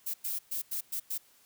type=noise bursts at uneven times; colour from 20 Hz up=violet; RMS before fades=-34 dBFS; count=6; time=0.06-0.14 / 0.24-0.39 / 0.51-0.62 / 0.71-0.81 / 0.92-1 / 1.1-1.18 s; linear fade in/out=10 ms; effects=white hiss -63 dBFS RMS until 1.45 s